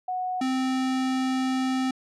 sine / square tone pair in turn, 736 / 260.2 Hz, F#5 / C4, -9 / -9 cents, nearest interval octave + tritone, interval 1800 cents, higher first, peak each -26 / -24 dBFS, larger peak second, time 0.08-0.41 / 0.41-1.91 s, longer second, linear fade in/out 5 ms, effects low-pass 7000 Hz 12 dB/octave

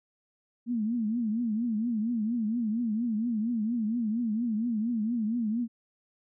sine tone with vibrato, 226.2 Hz, A3, 48 cents sharp, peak -26 dBFS, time 0.66-5.68 s, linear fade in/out 50 ms, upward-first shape triangle, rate 4.3 Hz, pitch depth 160 cents each way, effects none

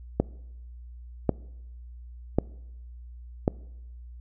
click train, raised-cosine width 2 ms, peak -7 dBFS, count 4, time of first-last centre 0.2-3.479 s, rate 0.915 Hz, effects noise-tail reverb RT60 0.9 s tail -23 dB re dry + added 60 Hz sine -41 dBFS peak until 4.2 s

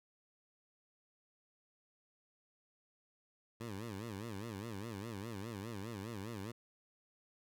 15% pulse tone with vibrato, 106.6 Hz, G#2, 46 cents sharp, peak -36 dBFS, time 3.6-6.52 s, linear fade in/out 10 ms, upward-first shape sine, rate 4.9 Hz, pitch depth 190 cents each way, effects none

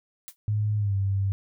blue noise with exponential decay, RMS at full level -36 dBFS, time 0.28-0.36 s, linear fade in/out 0 ms, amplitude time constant 17 ms
sine tone with pitch glide, 105.6 to 97.96 Hz, G#2 to G2, +29 to -1 cents, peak -22 dBFS, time 0.48-1.32 s, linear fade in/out 0 ms, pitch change -130 cents, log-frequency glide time 0.77-0.95 s
effects none

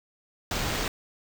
pink noise with sample-and-hold, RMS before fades -29 dBFS, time 0.51-0.88 s, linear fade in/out 2 ms, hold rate 11025 Hz, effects none

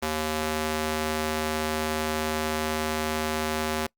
square tone with high-pass filter, 77.78 Hz, D#2, in tune, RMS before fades -28 dBFS, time 0.02-3.87 s, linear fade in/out 10 ms, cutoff 270 Hz, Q 0.53, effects noise-tail reverb RT60 0.1 s tail -24 dB re dry + Opus 24 kbps

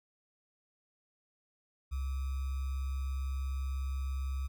sine tone with sample-and-hold, 67 Hz, C2, 42 cents sharp, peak -32 dBFS, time 1.91-4.48 s, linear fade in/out 20 ms, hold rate 1225 Hz, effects none

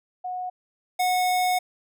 sine / square tone pair in turn, 731 / 731 Hz, F#5 / F#5, -21 / -21 cents, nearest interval unison, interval 0 cents, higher neither, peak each -28 / -21 dBFS, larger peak second, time 0.24-0.5 / 0.99-1.59 s, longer second, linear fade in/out 10 ms, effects none

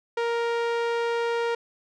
sawtooth tone with low-pass filter, 467.6 Hz, A#4, 5 cents sharp, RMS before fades -26 dBFS, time 0.17-1.55 s, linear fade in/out 5 ms, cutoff 3400 Hz, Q 0.55, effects none

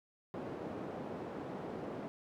white band-pass noise, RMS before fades -43 dBFS, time 0.34-2.08 s, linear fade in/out 0 ms, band 160 to 490 Hz, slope 12 dB/octave, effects none

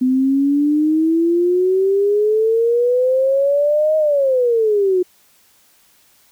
sine exponential two-way sweep, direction up then down, 252.8 to 629 to 357.1 Hz, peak -12 dBFS, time 0.01-5.03 s, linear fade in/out 10 ms, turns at 3.97 s, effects white hiss -54 dBFS RMS until 6.31 s

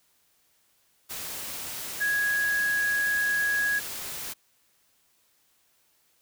sine tone in noise, 1661.2 Hz, G#6, in tune, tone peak -23 dBFS, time 2-3.8 s, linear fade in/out 20 ms, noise white, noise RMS -36 dBFS, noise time 1.09-4.34 s, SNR +10 dB, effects white hiss -67 dBFS RMS until 6.21 s

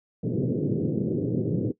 pink band-pass noise, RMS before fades -26 dBFS, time 0.23-1.72 s, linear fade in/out 10 ms, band 110 to 470 Hz, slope 48 dB/octave, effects noise-tail reverb RT60 0.1 s tail -17 dB re dry

